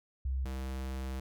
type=tone pair in turn; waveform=sine / square; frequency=65.7 / 65.7 Hz; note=C2 / C2; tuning=+8 / +8 cents; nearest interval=unison; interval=0 cents; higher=neither; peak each=-30 / -36 dBFS; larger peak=first; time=0.25-0.45 / 0.45-1.2 s; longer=second; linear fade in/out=5 ms; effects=none